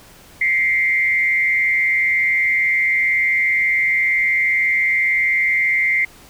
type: tone with frequency modulation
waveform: sine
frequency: 2093 Hz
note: C7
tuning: in tune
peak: -14 dBFS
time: 0.41-6.05 s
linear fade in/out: 5 ms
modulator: 145 Hz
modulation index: 0.61
effects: pink hiss -45 dBFS RMS until 6.29 s